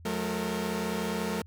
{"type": "tone cluster", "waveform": "sawtooth", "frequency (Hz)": [180.5, 214.8, 460], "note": ["F#3", "A3", "A#4"], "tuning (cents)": [-43, -41, -23], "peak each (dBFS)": [-30, -29, -31], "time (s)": [0.05, 1.42], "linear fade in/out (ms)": 5, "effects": ["added 84 Hz sine -47 dBFS peak until 1.46 s"]}